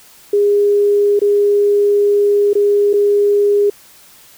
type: tone with dropouts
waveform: sine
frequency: 408.7 Hz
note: G#4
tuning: 28 cents flat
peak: -9 dBFS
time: 0.33-3.7 s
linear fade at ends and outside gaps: 5 ms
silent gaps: 1.193-1.216 / 2.533-2.552 / 2.932-2.937 s
effects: white hiss -44 dBFS RMS until 4.37 s